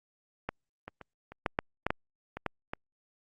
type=clicks; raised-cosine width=0.5 ms; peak=-17 / -26 / -30 / -30 / -12 / -11 / -12 / -12 / -22 / -15 / -19 dBFS; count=11; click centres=0.49 / 0.88 / 1.013 / 1.32 / 1.462 / 1.589 / 1.866 / 1.905 / 2.37 / 2.463 / 2.735 s; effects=Opus 48 kbps